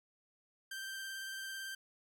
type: tone with vibrato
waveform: sawtooth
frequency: 1568 Hz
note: G6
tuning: in tune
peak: -38 dBFS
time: 0.71-1.75 s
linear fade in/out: 5 ms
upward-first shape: square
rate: 18 Hz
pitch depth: 12 cents each way
effects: none